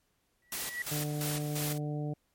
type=tone with exponential growth; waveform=sine; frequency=1939 Hz; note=B6; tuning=32 cents flat; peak=-30 dBFS; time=0.42-0.82 s; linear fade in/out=2 ms; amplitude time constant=85 ms
type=noise with tremolo; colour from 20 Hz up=white; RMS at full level=-36 dBFS; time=0.52-1.78 s; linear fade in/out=2 ms; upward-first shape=square; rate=2.9 Hz; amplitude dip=70%
type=harmonic tone; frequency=148.7 Hz; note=D3; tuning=22 cents sharp; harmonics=1 / 2 / 3 / 4 / 5; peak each=-33 / -39 / -43 / -45 / -47 dBFS; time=0.91-2.14 s; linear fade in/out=10 ms
effects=pink hiss -75 dBFS RMS until 2.34 s + MP3 64 kbps